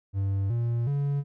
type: tone with pitch steps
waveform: triangle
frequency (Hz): 98 / 117.9 / 141.83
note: G2 / A#2 / C#3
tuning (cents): 0 / +20 / +40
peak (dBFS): -22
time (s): 0.13-1.24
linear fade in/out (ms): 50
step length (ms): 370
effects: none